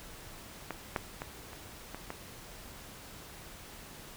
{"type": "clicks", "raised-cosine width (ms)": 0.5, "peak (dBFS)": [-20, -15, -22, -30, -25, -23], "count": 6, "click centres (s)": [0.707, 0.962, 1.219, 1.532, 1.946, 2.104], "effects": ["pink hiss -49 dBFS RMS until 4.16 s"]}